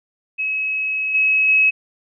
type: tone with level steps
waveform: sine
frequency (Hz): 2565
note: E7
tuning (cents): -48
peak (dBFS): -19 / -13 / -11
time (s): 0.38-1.71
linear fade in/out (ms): 20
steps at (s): 1.14 / 1.48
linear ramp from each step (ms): 10
effects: none